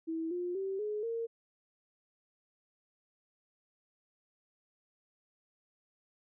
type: tone with pitch steps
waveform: sine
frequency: 325.1 / 354.5 / 386.6 / 421.6 / 459.8 Hz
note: E4 / F4 / G4 / G#4 / A#4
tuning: -24 / +26 / -24 / +26 / -24 cents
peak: -33 dBFS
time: 0.07-1.27 s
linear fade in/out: 20 ms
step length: 240 ms
effects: none